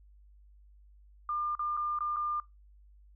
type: tone with dropouts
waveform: sine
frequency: 1200 Hz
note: D6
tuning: 37 cents sharp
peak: -30 dBFS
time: 1.29-2.4 s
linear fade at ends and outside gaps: 2 ms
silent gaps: 1.552-1.593 / 1.768-1.773 / 1.988-2.006 / 2.162-2.167 s
effects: noise-tail reverb RT60 0.2 s tail -21 dB re dry + added 50 Hz sine -55 dBFS peak until 3.15 s